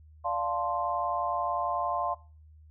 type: chord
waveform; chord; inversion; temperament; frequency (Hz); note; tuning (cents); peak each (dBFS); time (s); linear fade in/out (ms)
sine; D minor seventh; none; equal; 587.3 / 698.5 / 880 / 1046.5; D5 / F5 / A5 / C6; 0 / 0 / 0 / 0; -36 / -31 / -35 / -31; 0.24-2.15; 20
effects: noise-tail reverb RT60 0.4 s tail -21 dB re dry + added 77 Hz sine -51 dBFS peak until 2.7 s